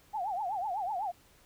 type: tone with vibrato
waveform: sine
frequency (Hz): 784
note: G5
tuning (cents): 0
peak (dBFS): -31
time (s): 0.13-1.12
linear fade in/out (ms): 20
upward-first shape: triangle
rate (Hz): 8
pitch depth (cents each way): 240
effects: pink hiss -62 dBFS RMS until 1.45 s